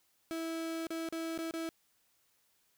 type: tone with dropouts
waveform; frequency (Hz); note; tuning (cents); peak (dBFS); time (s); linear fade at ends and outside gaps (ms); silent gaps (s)
35% pulse; 327.1; E4; -13; -34; 0.31-1.69; 0; 0.869-0.905 / 1.088-1.125 / 1.377-1.388 / 1.51-1.538
effects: white hiss -73 dBFS RMS until 2.77 s